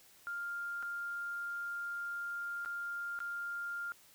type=tone with dropouts; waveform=sine; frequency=1400 Hz; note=F6; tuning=4 cents sharp; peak=-37 dBFS; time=0.27-3.92 s; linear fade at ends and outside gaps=0 ms; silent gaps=0.826-0.83 / 2.649-2.659 / 3.19-3.203 s; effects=white hiss -62 dBFS RMS until 4.14 s